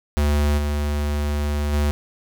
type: tone with level steps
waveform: square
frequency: 73.42 Hz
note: D2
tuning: in tune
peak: -17 / -21 / -18 dBFS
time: 0.17-1.91 s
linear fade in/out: 0 ms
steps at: 0.57 / 1.72 s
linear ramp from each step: 20 ms
effects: none